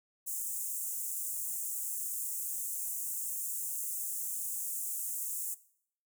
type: high-pass noise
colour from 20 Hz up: pink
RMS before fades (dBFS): -37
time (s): 0.26-5.55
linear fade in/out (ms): 20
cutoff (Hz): 7100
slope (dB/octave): 48
effects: noise-tail reverb RT60 0.6 s tail -18 dB re dry